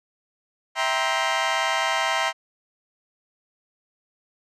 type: chord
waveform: 20% pulse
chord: C dominant seventh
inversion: first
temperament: just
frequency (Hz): 654.1 / 784.9 / 941.9 / 1046.5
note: E5 / G5 / Bb5 / C6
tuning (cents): -14 / +2 / +18 / 0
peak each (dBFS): -22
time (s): 0.75-2.33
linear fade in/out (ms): 50
effects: low-pass 6000 Hz 12 dB/octave